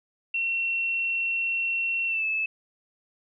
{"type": "tone with pitch glide", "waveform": "sine", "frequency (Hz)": [2719, 2613], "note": ["F7", "E7"], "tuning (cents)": [-47, -16], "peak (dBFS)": -24, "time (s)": [0.34, 2.46], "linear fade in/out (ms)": 5, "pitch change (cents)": -69, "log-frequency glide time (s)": [2.07, 2.25], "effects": []}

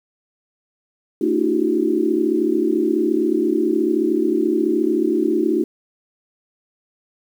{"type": "tone cluster", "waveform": "sine", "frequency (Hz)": [224.2, 288.9, 317.8, 356.6, 390.7], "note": ["A3", "D4", "D#4", "F4", "G4"], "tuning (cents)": [33, -28, 37, 36, -6], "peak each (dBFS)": [-25, -24, -20, -20, -24], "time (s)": [1.21, 5.64], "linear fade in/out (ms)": 5, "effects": ["8-bit"]}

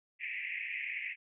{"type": "band-pass noise", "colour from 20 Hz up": "white", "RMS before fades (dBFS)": -39, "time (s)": [0.19, 1.16], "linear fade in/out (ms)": 50, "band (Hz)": [1900, 2600], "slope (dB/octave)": 96, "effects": []}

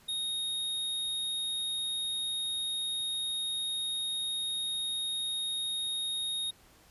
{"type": "tone", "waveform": "square", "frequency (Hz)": 3729, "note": "A#7", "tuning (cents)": 0, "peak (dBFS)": -32, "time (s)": [0.08, 6.51], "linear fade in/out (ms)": 10, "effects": ["pink hiss -60 dBFS RMS until 6.9 s", "resampled to 32000 Hz"]}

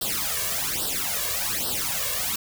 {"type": "noise with flanger", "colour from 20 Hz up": "white", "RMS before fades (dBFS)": -27, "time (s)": [0.01, 2.36], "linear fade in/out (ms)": 5, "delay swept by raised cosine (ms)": [0.22, 1.82], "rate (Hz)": 1.2, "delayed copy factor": 1, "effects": []}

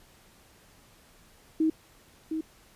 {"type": "tone with echo", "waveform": "sine", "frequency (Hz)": 317.1, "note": "D#4", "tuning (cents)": 33, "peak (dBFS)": -21, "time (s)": [1.6, 1.7], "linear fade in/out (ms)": 5, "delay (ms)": 710, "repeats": 1, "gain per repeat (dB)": -7, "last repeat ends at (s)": 2.41, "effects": ["pink hiss -58 dBFS RMS until 2.75 s", "resampled to 32000 Hz"]}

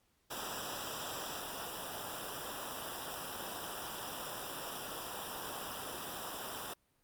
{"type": "noise with comb filter", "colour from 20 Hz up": "pink", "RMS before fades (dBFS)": -42, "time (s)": [0.3, 6.74], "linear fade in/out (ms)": 10, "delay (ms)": 0.46, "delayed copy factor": -0.9, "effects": ["pink hiss -75 dBFS RMS until 7.03 s", "Opus 48 kbps"]}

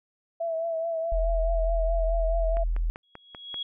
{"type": "tone with vibrato", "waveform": "sine", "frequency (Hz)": 659.3, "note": "E5", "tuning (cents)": 0, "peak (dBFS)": -26, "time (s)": [0.4, 2.64], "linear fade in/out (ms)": 10, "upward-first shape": "triangle", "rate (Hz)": 4.7, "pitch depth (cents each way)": 45}
{"type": "tone", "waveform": "sine", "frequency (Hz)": 41.2, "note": "E1", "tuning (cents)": 0, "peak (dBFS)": -23, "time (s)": [1.12, 2.9], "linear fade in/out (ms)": 0}
{"type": "click train", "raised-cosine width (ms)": 0.5, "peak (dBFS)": -25, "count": 6, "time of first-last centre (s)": [2.57, 3.543], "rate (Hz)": 5.14}
{"type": "tone with exponential growth", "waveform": "sine", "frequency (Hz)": 3322, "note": "G#7", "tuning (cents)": 0, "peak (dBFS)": -28, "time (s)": [3.03, 3.63], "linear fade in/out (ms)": 5, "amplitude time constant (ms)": 130}
{"effects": []}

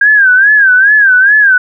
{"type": "tone with vibrato", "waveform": "sine", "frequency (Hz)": 1600, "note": "G6", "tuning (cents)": 35, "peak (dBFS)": -3, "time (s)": [0.01, 1.58], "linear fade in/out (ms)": 5, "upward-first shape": "sine", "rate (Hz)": 2.4, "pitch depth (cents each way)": 130, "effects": []}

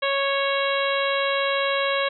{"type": "harmonic tone with a mistuned harmonic", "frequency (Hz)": 553, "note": "C#5", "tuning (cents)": -4, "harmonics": [1, 2, 3, 4, 5, 6, 7], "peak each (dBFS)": [-24, -27, -29, -30, -31, -32, -32], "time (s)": [0.02, 2.09], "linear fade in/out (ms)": 10, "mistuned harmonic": 6, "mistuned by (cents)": -21, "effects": []}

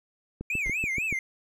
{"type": "click train", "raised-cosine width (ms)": 3, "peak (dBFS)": -21, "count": 6, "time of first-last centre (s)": [0.41, 1.126], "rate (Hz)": 6.98}
{"type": "tone with vibrato", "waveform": "triangle", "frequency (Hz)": 2349, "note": "D7", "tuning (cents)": 0, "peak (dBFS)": -25, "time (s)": [0.5, 1.19], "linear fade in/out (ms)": 2, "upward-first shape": "sine", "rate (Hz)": 4.1, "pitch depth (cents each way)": 210}
{"type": "noise with exponential decay", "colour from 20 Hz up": "brown", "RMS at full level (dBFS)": -33, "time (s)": [0.66, 0.77], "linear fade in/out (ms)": 1, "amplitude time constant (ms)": 22}
{"effects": []}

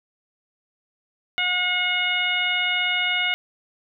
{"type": "harmonic tone", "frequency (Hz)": 723, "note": "F#5", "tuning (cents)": -40, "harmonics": [1, 2, 3, 4, 5], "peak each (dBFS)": [-32, -28, -23, -25, -31], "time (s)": [1.38, 3.34], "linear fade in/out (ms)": 0, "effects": []}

